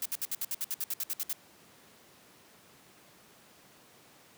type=noise bursts; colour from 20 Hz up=blue; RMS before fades=-33 dBFS; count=14; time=0.02-1.33 s; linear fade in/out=2 ms; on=36 ms; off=62 ms; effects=pink hiss -58 dBFS RMS until 4.37 s + high-pass 150 Hz 12 dB/octave